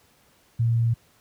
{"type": "tone", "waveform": "sine", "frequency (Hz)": 116, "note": "A#2", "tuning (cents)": -8, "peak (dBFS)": -18, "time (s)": [0.59, 0.94], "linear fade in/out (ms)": 10, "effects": ["pink hiss -60 dBFS RMS until 1.2 s", "high-pass 60 Hz 12 dB/octave"]}